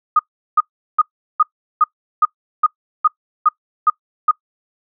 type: tone bursts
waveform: sine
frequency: 1238 Hz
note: D#6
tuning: 9 cents flat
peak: -8 dBFS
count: 11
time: 0.16-4.312 s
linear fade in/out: 5 ms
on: 32 ms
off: 380 ms
effects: noise-tail reverb RT60 0.1 s tail -22 dB re dry